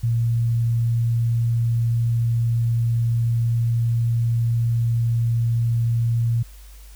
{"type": "tone", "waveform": "sine", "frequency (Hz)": 116.54, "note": "A#2", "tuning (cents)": 0, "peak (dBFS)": -17, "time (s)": [0.03, 6.43], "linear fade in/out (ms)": 10, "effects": ["added 50 Hz sine -40 dBFS peak until 6.95 s", "white hiss -51 dBFS RMS until 6.95 s"]}